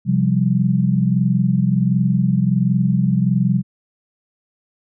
sine chord, C suspended fourth, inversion none, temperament equal, 130.81 / 174.61 / 196 Hz, C3 / F3 / G3, 0 / 0 / 0 cents, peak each -18 dBFS, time 0.05-3.63 s, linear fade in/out 50 ms, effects none

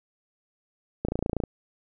click train, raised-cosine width 2 ms, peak -13 dBFS, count 12, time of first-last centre 1.05-1.437 s, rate 28.4 Hz, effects none

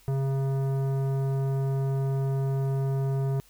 triangle tone with tanh clipping, 135.6 Hz, C#3, 38 cents flat, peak -26 dBFS, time 0.08-3.4 s, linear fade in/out 0 ms, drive 18 dB, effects added 45 Hz sine -61 dBFS peak until 3.49 s + white hiss -59 dBFS RMS until 3.49 s

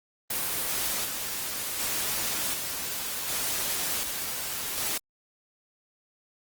white noise with tremolo, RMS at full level -29 dBFS, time 0.3-4.98 s, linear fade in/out 5 ms, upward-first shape square, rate 0.67 Hz, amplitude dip 35%, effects Opus 24 kbps

